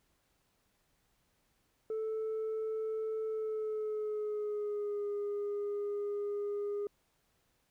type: tone with pitch glide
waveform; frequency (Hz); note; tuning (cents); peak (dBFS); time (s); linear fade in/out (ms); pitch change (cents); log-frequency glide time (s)
sine; 439 to 409.6; A4 to G#4; -4 to -24; -31; 1.9-6.87; 2; -120; 3.26-5.07
effects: tanh soft clip ceiling -32 dBFS + pink hiss -75 dBFS RMS until 7.7 s